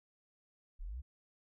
sine linear sweep, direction up, 30.09 to 71.7 Hz, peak -40 dBFS, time 0.79-1.02 s, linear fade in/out 20 ms, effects none

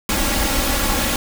pink noise with comb filter, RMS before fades -19 dBFS, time 0.09-1.16 s, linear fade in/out 2 ms, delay 3.6 ms, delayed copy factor +0.65, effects none

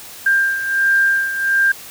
sine beating tone pair, 1591 / 1592.4 Hz, G6 / G6, +25 / +27 cents, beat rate 1.4 Hz, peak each -14 / -20 dBFS, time 0.26-1.72 s, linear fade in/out 5 ms, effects white hiss -36 dBFS RMS until 1.9 s

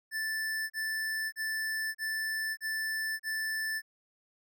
square tone bursts, 1760 Hz, A6, in tune, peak -32 dBFS, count 6, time 0.11-3.82 s, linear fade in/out 50 ms, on 590 ms, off 34 ms, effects none

